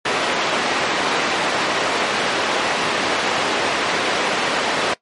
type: band-pass noise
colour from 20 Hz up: pink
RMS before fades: -20 dBFS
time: 0.05-4.94 s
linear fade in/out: 5 ms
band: 370 to 3600 Hz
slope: 12 dB/octave
effects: noise-tail reverb RT60 0.1 s tail -19 dB re dry + MP3 48 kbps